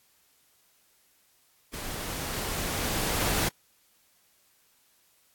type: noise with level ramp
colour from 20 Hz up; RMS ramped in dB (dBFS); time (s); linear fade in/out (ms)
pink; -37 to -26; 1.73-3.49; 10
effects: white hiss -65 dBFS RMS until 5.34 s + AAC 64 kbps